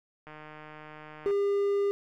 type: click train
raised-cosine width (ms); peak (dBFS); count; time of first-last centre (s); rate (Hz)
0.5; -31; 160; 0.27-1.309; 153
type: tone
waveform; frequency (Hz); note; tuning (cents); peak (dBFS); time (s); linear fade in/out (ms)
triangle; 402.1; G4; +44; -22; 1.26-1.91; 0
effects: none